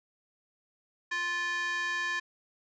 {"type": "tone with high-pass filter", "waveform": "square", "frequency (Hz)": 349.2, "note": "F4", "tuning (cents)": 0, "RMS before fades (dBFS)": -32, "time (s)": [1.11, 2.2], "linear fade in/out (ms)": 10, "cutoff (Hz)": 1500, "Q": 7.5, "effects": ["resampled to 16000 Hz"]}